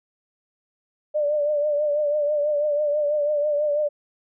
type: tone with vibrato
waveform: sine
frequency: 592 Hz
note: D5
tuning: 14 cents sharp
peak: -19 dBFS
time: 1.14-3.89 s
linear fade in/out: 20 ms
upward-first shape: triangle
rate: 6.1 Hz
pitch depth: 57 cents each way
effects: none